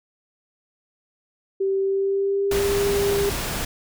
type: tone with pitch glide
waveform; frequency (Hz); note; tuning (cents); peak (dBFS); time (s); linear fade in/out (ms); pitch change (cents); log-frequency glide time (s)
sine; 388.3 to 401.5; G4 to G4; -16 to +41; -19; 1.6-3.3; 10; +57; 1.8-2.71
type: noise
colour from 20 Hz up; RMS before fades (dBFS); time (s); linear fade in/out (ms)
pink; -27; 2.51-3.65; 5
effects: none